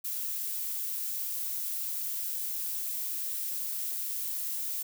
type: noise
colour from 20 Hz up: violet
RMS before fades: -34 dBFS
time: 0.04-4.83 s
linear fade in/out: 10 ms
effects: none